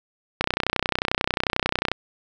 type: click train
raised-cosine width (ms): 0.3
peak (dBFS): -4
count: 48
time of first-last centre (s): 0.41-1.916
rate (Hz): 31.2
effects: none